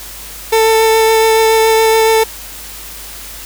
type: tone with vibrato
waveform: 30% pulse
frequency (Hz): 444.7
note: A4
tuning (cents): +18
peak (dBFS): -5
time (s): 0.52-2.24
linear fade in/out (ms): 10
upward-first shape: triangle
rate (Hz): 7.1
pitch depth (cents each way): 12
effects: added 50 Hz sine -36 dBFS peak until 3.45 s + white hiss -30 dBFS RMS until 3.45 s